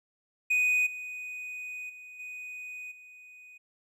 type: tone with level steps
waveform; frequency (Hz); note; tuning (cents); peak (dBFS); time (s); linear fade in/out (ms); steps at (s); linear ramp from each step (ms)
triangle; 2489; D#7; 0; -21 / -35 / -43 / -37 / -47; 0.5-3.58; 10; 0.86 / 1.89 / 2.19 / 2.91; 10
effects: none